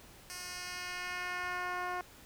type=tone with band-pass filter sweep; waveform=10% pulse; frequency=359.5 Hz; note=F#4; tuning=50 cents flat; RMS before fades=-39 dBFS; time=0.3-2.01 s; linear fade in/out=0 ms; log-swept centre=7400 to 800 Hz; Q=0.88; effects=pink hiss -56 dBFS RMS until 2.25 s